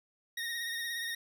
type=tone with vibrato; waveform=25% pulse; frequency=1864.7 Hz; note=A#6; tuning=in tune; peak=-31 dBFS; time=0.37-1.15 s; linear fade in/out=5 ms; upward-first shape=sine; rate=17 Hz; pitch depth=35 cents each way; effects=none